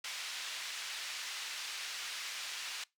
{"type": "band-pass noise", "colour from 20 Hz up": "pink", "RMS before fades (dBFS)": -42, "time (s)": [0.04, 2.84], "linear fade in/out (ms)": 5, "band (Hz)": [2100, 5900], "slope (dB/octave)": 12, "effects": ["noise-tail reverb RT60 0.2 s tail -23 dB re dry"]}